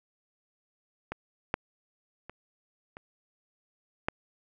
clicks, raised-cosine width 0.5 ms, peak -19 / -11 / -27 / -28 / -12 dBFS, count 5, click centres 1.12 / 1.541 / 2.296 / 2.969 / 4.085 s, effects none

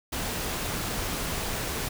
pink noise, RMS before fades -31 dBFS, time 0.12-1.89 s, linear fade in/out 10 ms, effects none

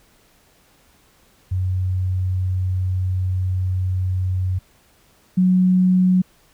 sine tone pair in turn, 92.5 / 183.83 Hz, F#2 / F#3, 0 / -11 cents, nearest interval octave, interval 1189 cents, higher second, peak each -18 / -12 dBFS, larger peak second, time 1.51-4.59 / 5.37-6.22 s, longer first, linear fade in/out 10 ms, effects pink hiss -56 dBFS RMS until 6.53 s

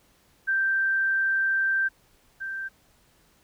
sine tone pair in turn, 1568 / 1568 Hz, G6 / G6, 0 / 0 cents, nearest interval unison, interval 0 cents, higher neither, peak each -21 / -30 dBFS, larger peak first, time 0.47-1.89 / 2.4-2.69 s, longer first, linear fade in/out 20 ms, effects pink hiss -62 dBFS RMS until 3.43 s

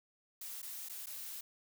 blue noise with dropouts, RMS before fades -45 dBFS, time 0.41-1.41 s, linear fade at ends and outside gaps 5 ms, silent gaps 0.619-0.627 / 0.888-0.895 / 1.06-1.068 s, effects none

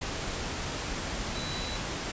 sine tone in noise, 3951 Hz, B7, in tune, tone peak -39 dBFS, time 1.35-1.77 s, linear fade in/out 10 ms, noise pink, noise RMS -34 dBFS, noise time 0.01-2.12 s, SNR -8 dB, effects resampled to 16000 Hz

